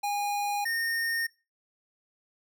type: tone pair in turn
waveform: square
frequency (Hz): 818 / 1836.3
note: G#5 / A#6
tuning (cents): -26 / -27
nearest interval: octave + major second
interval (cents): 1399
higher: second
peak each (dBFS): -28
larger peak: neither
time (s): 0.03-0.65 / 0.65-1.27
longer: neither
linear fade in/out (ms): 10
effects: noise-tail reverb RT60 0.3 s tail -22 dB re dry